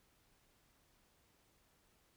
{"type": "silence", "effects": ["pink hiss -73 dBFS RMS until 2.16 s"]}